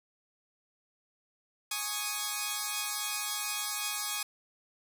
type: chord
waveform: 5% pulse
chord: Ab suspended fourth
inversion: none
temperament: equal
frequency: 830.6 / 1108.7 / 1244.5 Hz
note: Ab5 / Db6 / Eb6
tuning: 0 / 0 / 0 cents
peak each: -25 dBFS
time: 1.71-4.23 s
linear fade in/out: 5 ms
effects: none